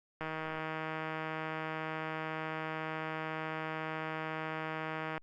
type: click train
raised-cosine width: 0.5 ms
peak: -23 dBFS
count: 786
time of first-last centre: 0.21-5.178 s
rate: 158 Hz
effects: Opus 48 kbps